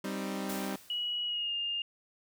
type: chord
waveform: sawtooth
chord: C minor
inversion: second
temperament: equal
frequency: 196 / 261.6 / 311.1 Hz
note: G3 / C4 / Eb4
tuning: 0 / 0 / 0 cents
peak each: -32 / -36 / -37 dBFS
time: 0.04-0.76 s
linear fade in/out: 5 ms
type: noise with exponential decay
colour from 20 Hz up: white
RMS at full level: -40 dBFS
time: 0.49-1.37 s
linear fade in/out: 5 ms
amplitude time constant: 190 ms
type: tone with pitch glide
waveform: sine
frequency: 2916 to 2817 Hz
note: F#7 to F7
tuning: -26 to +14 cents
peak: -31 dBFS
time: 0.9-1.82 s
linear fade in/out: 2 ms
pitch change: -60 cents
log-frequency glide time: 1.26-1.54 s
effects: none